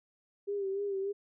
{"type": "tone with vibrato", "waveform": "sine", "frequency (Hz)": 396, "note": "G4", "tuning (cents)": 18, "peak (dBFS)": -31, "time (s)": [0.47, 1.13], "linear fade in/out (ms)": 20, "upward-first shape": "sine", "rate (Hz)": 3.4, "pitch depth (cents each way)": 49, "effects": []}